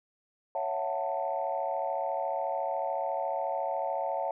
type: chord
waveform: sine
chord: F# minor seventh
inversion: second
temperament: just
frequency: 555 / 666 / 740 / 888 Hz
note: C#5 / E5 / F#5 / A5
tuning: +2 / +18 / 0 / +16 cents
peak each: -34 dBFS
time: 0.55-4.31 s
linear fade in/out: 2 ms
effects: tanh soft clip ceiling -19 dBFS